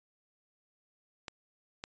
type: clicks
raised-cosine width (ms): 0.2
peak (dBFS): -22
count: 2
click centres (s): 1.282 / 1.839
effects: resampled to 16000 Hz